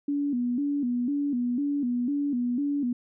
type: tone with vibrato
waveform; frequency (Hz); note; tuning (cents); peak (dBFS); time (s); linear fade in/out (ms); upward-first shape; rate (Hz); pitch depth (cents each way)
sine; 264.1; C4; +16; -24; 0.08-2.93; 5; square; 2; 140
effects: none